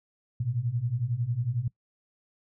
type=beating tone pair; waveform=sine; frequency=113.3 / 124.3 Hz; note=A#2 / B2; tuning=-49 / +12 cents; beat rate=11 Hz; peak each=-31 / -28 dBFS; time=0.4-1.68 s; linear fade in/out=5 ms; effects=noise-tail reverb RT60 0.1 s tail -22 dB re dry